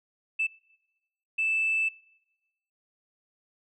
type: tone bursts at uneven times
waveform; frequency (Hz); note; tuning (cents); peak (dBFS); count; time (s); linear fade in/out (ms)
sine; 2637; E7; 0; -23; 2; 0.39-0.47 / 1.38-1.89; 10
effects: noise-tail reverb RT60 1.0 s tail -24 dB re dry + tanh soft clip ceiling -19 dBFS